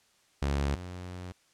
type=tone pair in turn; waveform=sawtooth; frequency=70.4 / 90.12 Hz; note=C#2 / F#2; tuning=+27 / -45 cents; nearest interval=major third; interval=428 cents; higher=second; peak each=-23 / -35 dBFS; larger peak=first; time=0.42-0.75 / 0.75-1.32 s; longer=second; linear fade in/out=0 ms; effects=white hiss -66 dBFS RMS until 1.53 s + low-pass 8000 Hz 12 dB/octave